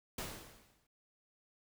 pink noise with exponential decay, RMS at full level -39 dBFS, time 0.18-0.87 s, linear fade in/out 5 ms, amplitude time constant 150 ms, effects none

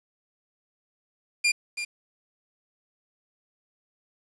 sawtooth tone with echo, 2403 Hz, D7, 39 cents sharp, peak -16 dBFS, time 1.44-1.52 s, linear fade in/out 10 ms, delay 330 ms, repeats 1, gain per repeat -10 dB, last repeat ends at 1.85 s, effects resampled to 22050 Hz + 8-bit

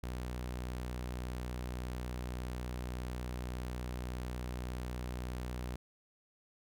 sawtooth tone, 61.74 Hz, B1, in tune, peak -34 dBFS, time 0.03-5.76 s, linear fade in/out 5 ms, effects none

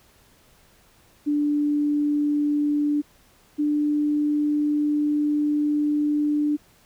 sine tone pair in turn, 293.7 / 296.3 Hz, D4 / D4, 0 / +15 cents, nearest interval unison, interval 15 cents, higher second, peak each -19 dBFS, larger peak neither, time 1.26-3.02 / 3.58-6.57 s, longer second, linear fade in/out 20 ms, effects pink hiss -57 dBFS RMS until 6.85 s

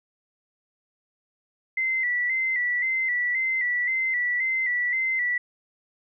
sine tone with vibrato, 2012 Hz, B6, 32 cents sharp, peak -22 dBFS, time 1.77-5.38 s, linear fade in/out 5 ms, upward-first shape square, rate 1.9 Hz, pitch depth 49 cents each way, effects none

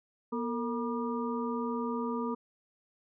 harmonic tone with a mistuned harmonic, 240.1 Hz, B3, 49 cents flat, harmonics 1 / 2 / 4 / 5, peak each -33 / -36 / -39 / -40 dBFS, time 0.32-2.35 s, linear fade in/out 10 ms, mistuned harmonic 2, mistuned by -92 cents, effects none

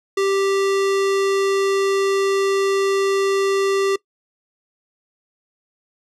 square tone, 392 Hz, G4, in tune, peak -17 dBFS, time 0.17-3.96 s, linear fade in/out 5 ms, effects noise-tail reverb RT60 0.1 s tail -21 dB re dry + low-pass 8000 Hz 12 dB/octave

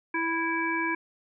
harmonic tone, 329.6 Hz, E4, in tune, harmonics 1 / 3 / 5 / 7, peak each -31 / -31 / -31 / -31 dBFS, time 0.14-0.95 s, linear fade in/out 5 ms, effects none

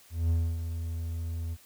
triangle tone with ADSR envelope, 83 Hz, E2, 12 cents sharp, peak -20 dBFS, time 0.1-1.57 s, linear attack 200 ms, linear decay 270 ms, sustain -9 dB, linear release 42 ms, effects white hiss -57 dBFS RMS until 1.65 s

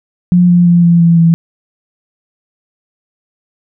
sine tone with pitch steps, 177.6 / 175.26 / 172.94 / 170.66 / 168.41 / 166.19 Hz, F3 / F3 / F3 / F3 / E3 / E3, +29 / +6 / -17 / -40 / +37 / +14 cents, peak -4 dBFS, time 0.32-1.34 s, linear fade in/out 0 ms, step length 170 ms, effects none

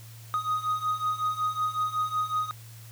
triangle beating tone pair, 1244.5 / 1249.9 Hz, D#6 / D#6, 0 / +7 cents, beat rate 5.4 Hz, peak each -29 / -26 dBFS, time 0.34-2.51 s, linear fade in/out 0 ms, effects added 113 Hz sine -44 dBFS peak until 2.91 s + white hiss -52 dBFS RMS until 2.91 s

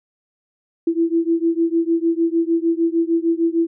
sine beating tone pair, 330 / 336.6 Hz, E4 / E4, +2 / +36 cents, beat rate 6.6 Hz, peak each -18 / -19 dBFS, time 0.87-3.67 s, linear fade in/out 5 ms, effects none

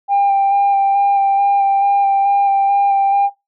sine tone with vibrato, 795 Hz, G5, 24 cents sharp, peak -9 dBFS, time 0.08-3.3 s, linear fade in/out 50 ms, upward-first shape square, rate 2.3 Hz, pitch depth 12 cents each way, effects noise-tail reverb RT60 0.2 s tail -19 dB re dry + tanh soft clip ceiling -8 dBFS

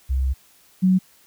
sine tone pair in turn, 65.8 / 186.11 Hz, C2 / F#3, +10 / +10 cents, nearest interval octave + tritone, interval 1800 cents, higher second, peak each -18 / -13 dBFS, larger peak second, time 0.09-0.34 / 0.82-0.99 s, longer first, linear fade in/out 20 ms, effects white hiss -55 dBFS RMS until 1.26 s

